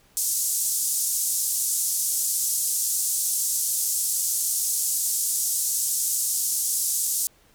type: band-pass noise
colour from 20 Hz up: pink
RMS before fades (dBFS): -25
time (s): 0.17-7.27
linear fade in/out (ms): 0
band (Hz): 6600 to 13000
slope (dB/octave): 24
effects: pink hiss -59 dBFS RMS until 7.54 s